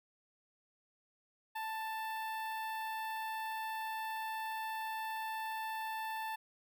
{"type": "tone with notch filter", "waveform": "sawtooth", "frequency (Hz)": 883, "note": "A5", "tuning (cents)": 6, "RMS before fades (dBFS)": -40, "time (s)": [1.55, 6.36], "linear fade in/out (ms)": 10, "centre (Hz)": 6500, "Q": 0.59, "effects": []}